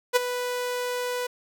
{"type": "tone with ADSR envelope", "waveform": "sawtooth", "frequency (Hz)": 493.9, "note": "B4", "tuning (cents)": 0, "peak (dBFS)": -11, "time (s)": [0.13, 1.27], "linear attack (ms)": 32, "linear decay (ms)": 17, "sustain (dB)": -12, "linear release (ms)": 8, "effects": []}